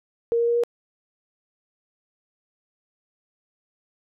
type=tone with pitch steps; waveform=sine; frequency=466.2 / 469.2 / 472.2 / 475.2 Hz; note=A#4 / A#4 / A#4 / A#4; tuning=0 / +11 / +22 / +33 cents; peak=-18 dBFS; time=0.32-0.636 s; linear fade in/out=0 ms; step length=79 ms; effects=none